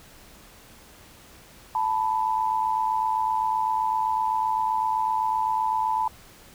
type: tone pair together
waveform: sine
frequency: 880 / 987.8 Hz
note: A5 / B5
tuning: 0 / 0 cents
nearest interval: major second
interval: 200 cents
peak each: -24 / -25 dBFS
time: 1.75-6.08 s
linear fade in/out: 2 ms
effects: pink hiss -50 dBFS RMS until 6.54 s